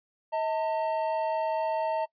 triangle tone pair together, 637.1 / 901 Hz, D#5 / A5, +41 / +41 cents, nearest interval tritone, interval 600 cents, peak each -27 / -27 dBFS, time 0.32-2.06 s, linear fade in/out 20 ms, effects noise-tail reverb RT60 0.1 s tail -23 dB re dry + resampled to 11025 Hz

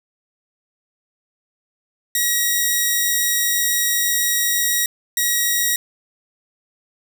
5% pulse tone bursts at uneven times, 1906 Hz, A#6, 38 cents sharp, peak -6 dBFS, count 2, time 2.15-4.86 / 5.17-5.76 s, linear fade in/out 2 ms, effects none

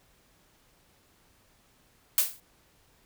blue noise with exponential decay, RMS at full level -19 dBFS, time 2.18-2.4 s, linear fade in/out 1 ms, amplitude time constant 47 ms, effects pink hiss -64 dBFS RMS until 3.05 s

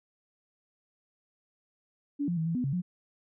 sine tone with pitch steps, 286.4 / 173.9 / 161.1 / 166.1 / 249.2 / 137.7 / 178.8 Hz, D4 / F3 / E3 / E3 / B3 / C#3 / F3, -43 / -7 / -39 / +13 / +16 / -11 / +41 cents, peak -27 dBFS, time 2.19-2.82 s, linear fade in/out 20 ms, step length 90 ms, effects none

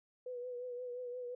sine tone with vibrato, 493.9 Hz, B4, in tune, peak -40 dBFS, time 0.26-1.35 s, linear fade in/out 5 ms, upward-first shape triangle, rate 5.7 Hz, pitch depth 44 cents each way, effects none

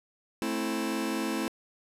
sawtooth chord, A minor, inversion none, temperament just, 220 / 264 / 330 Hz, A3 / C4 / E4, 0 / +16 / +2 cents, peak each -29 / -30 / -28 dBFS, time 0.42-1.48 s, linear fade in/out 0 ms, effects resampled to 32000 Hz

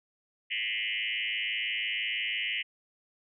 sine tone with frequency modulation, 2500 Hz, D#7, 8 cents sharp, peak -29 dBFS, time 0.5-2.63 s, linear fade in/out 20 ms, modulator 106 Hz, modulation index 5.2, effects none

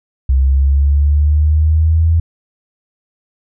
sine linear sweep, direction up, 65.41 to 82.9 Hz, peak -8 dBFS, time 0.29-2.2 s, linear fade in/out 5 ms, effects none

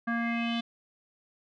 square tone with low-pass filter sweep, 233.1 Hz, A#3, in tune, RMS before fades -30 dBFS, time 0.07-0.61 s, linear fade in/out 10 ms, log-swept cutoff 1500 to 3500 Hz, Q 5.2, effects none

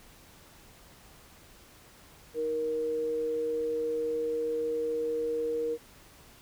sine tone pair together, 313.7 / 470 Hz, D#4 / A#4, +14 / +14 cents, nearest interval perfect fifth, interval 700 cents, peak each -40 / -28 dBFS, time 2.34-5.78 s, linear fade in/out 50 ms, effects pink hiss -55 dBFS RMS until 6.41 s

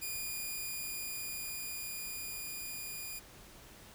5% pulse tone with level ramp, 2434 Hz, D#7, 39 cents flat, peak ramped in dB -27 to -31 dBFS, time 0.01-3.2 s, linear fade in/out 20 ms, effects pink hiss -55 dBFS RMS until 3.94 s

